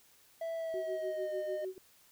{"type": "tone with pitch glide", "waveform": "triangle", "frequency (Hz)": [659.3, 611.6], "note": ["E5", "D#5"], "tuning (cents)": [0, -30], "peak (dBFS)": -33, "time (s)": [0.41, 1.65], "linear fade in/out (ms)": 5, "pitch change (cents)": -130, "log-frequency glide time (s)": [0.55, 1.34]}
{"type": "tone with tremolo", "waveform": "sine", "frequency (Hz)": 375, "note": "F#4", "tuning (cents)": 23, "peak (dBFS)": -35, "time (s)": [0.74, 1.78], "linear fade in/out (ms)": 0, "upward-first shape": "sine", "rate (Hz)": 6.7, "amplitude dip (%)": 95}
{"effects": ["white hiss -64 dBFS RMS until 2.11 s"]}